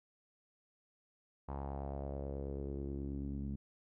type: tone with low-pass filter sweep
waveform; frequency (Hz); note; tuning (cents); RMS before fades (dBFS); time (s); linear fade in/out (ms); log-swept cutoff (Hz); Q
sawtooth; 69.3; C#2; 0; -41; 1.48-3.56; 10; 940 to 220; 3.3
effects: none